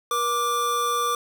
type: tone pair together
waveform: square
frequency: 479.6 / 1174.7 Hz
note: A#4 / D6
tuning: +49 / 0 cents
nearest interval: octave + major third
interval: 1551 cents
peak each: -30 / -23 dBFS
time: 0.11-1.15 s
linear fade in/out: 2 ms
effects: none